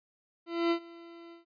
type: tone with ADSR envelope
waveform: 40% pulse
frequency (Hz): 338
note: E4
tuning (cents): +43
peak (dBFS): -23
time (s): 0.46-1.45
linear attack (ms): 250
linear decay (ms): 82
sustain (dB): -23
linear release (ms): 130
effects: resampled to 11025 Hz